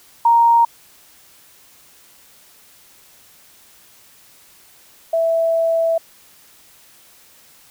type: tone pair in turn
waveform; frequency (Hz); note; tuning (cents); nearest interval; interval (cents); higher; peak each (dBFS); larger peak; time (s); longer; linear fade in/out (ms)
sine; 932.3 / 659.2; A#5 / E5; 0 / 0; tritone; 600; first; -9 / -14; first; 0.25-0.65 / 5.13-5.98; second; 5
effects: white hiss -49 dBFS RMS until 7.7 s